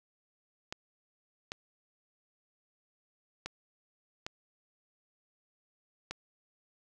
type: clicks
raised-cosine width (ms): 0.2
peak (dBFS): -20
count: 5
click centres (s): 0.725 / 1.519 / 3.46 / 4.265 / 6.11
effects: none